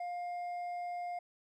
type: tone with hard clipping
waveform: sine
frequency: 706 Hz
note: F5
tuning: 19 cents sharp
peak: -38 dBFS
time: 0-1.19 s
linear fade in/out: 5 ms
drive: 4 dB
effects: none